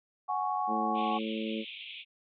sine chord, F# suspended second, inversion none, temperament just, 740 / 832.5 / 1110 Hz, F#5 / G#5 / C#6, 0 / +4 / +2 cents, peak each -33 dBFS, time 0.28-1.19 s, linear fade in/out 20 ms
harmonic tone, 110 Hz, A2, in tune, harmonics 2 / 3 / 4 / 5, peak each -34 / -38 / -40 / -42 dBFS, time 0.67-1.65 s, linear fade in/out 50 ms
pink band-pass noise, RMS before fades -44 dBFS, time 0.94-2.05 s, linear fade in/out 50 ms, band 2300 to 3600 Hz, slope 96 dB/octave
effects none

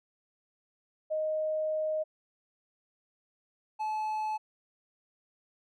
sine / triangle tone pair in turn, 622.3 / 862.2 Hz, D#5 / A5, 0 / -35 cents, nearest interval tritone, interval 565 cents, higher second, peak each -28 dBFS, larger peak neither, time 1.1-2.04 / 3.79-4.38 s, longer first, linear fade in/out 20 ms, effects none

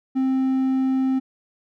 triangle tone, 263.1 Hz, C4, 10 cents sharp, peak -16 dBFS, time 0.15-1.2 s, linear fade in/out 20 ms, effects none

